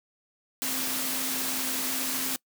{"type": "tone in noise", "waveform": "sine", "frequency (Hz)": 261.6, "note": "C4", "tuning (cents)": 0, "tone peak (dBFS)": -38, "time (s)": [0.62, 2.36], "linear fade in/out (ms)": 0, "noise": "white", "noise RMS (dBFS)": -30, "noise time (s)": [0.62, 2.36], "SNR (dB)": -11, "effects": ["noise-tail reverb RT60 0.1 s tail -24 dB re dry", "high-pass 150 Hz 12 dB/octave"]}